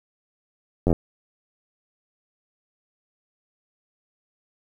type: slowing click train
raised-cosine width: 2 ms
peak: -7 dBFS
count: 6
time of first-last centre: 0.87-0.928 s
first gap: 11 ms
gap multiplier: 1.03
effects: 8-bit